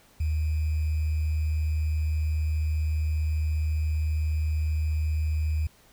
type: tone with sample-and-hold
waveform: sine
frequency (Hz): 77.4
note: D#2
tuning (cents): -9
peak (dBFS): -23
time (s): 0.2-5.67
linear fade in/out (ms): 5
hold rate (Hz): 2450
effects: pink hiss -58 dBFS RMS until 5.92 s